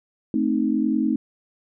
sine chord, A diminished, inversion none, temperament equal, 220 / 261.6 / 311.1 Hz, A3 / C4 / Eb4, 0 / 0 / 0 cents, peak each -23 dBFS, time 0.34-1.16 s, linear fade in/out 2 ms, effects none

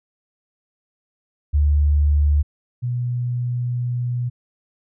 sine tone pair in turn, 73.42 / 122.41 Hz, D2 / B2, 0 / -15 cents, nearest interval major sixth, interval 885 cents, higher second, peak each -13 / -20 dBFS, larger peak first, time 1.53-2.43 / 2.82-4.3 s, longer second, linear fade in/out 20 ms, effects none

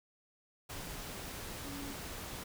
sine tone in noise, 281 Hz, C#4, 24 cents sharp, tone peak -44 dBFS, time 1.64-1.94 s, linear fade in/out 10 ms, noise pink, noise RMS -44 dBFS, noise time 0.69-2.44 s, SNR -3 dB, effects none

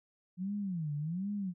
sine tone with vibrato, 173.4 Hz, F3, 12 cents flat, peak -33 dBFS, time 0.37-1.54 s, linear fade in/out 50 ms, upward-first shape sine, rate 1.3 Hz, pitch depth 300 cents each way, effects none

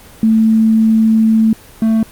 sine / triangle tone pair in turn, 221.6 / 222.5 Hz, A3 / A3, +13 / +20 cents, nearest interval unison, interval 7 cents, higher second, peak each -7 dBFS, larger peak neither, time 0.23-1.53 / 1.82-2.03 s, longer first, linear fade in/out 2 ms, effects pink hiss -39 dBFS RMS until 2.11 s + Opus 24 kbps

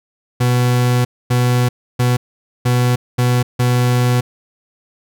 40% pulse tone bursts at uneven times, 123.47 Hz, B2, in tune, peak -11 dBFS, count 6, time 0.4-1.05 / 1.3-1.69 / 1.99-2.17 / 2.65-2.96 / 3.18-3.43 / 3.59-4.21 s, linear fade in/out 10 ms, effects none

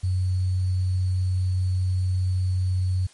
sine tone with sample-and-hold, 92.5 Hz, F#2, in tune, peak -20 dBFS, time 0.03-3.07 s, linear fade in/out 10 ms, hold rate 4410 Hz, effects white hiss -53 dBFS RMS until 3.13 s + MP3 48 kbps

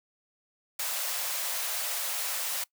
white high-pass noise, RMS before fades -32 dBFS, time 0.79-2.64 s, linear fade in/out 5 ms, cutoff 490 Hz, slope 96 dB/octave, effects noise-tail reverb RT60 0.1 s tail -21 dB re dry

